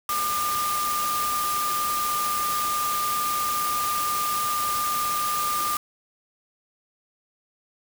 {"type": "tone in noise", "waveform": "sine", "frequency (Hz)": 1202, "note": "D6", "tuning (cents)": 40, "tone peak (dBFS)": -24, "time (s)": [0.09, 5.77], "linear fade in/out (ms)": 2, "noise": "white", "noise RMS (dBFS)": -30, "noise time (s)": [0.09, 5.77], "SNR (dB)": 3, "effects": []}